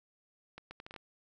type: accelerating click train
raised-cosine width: 0.3 ms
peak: -30 dBFS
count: 7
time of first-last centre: 0.58-0.962 s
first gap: 130 ms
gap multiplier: 0.7
effects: none